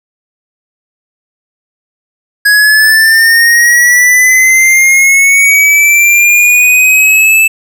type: linear sweep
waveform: square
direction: up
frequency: 1661.2 to 2637 Hz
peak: -4 dBFS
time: 2.45-7.48 s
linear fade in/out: 10 ms
effects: none